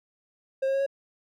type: tone with pitch steps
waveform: triangle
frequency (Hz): 534 / 539.9 / 545.9 / 551.9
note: C5 / C#5 / C#5 / C#5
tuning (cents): +35 / -46 / -27 / -8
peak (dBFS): -21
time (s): 0.62-0.864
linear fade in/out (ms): 10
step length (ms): 61
effects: none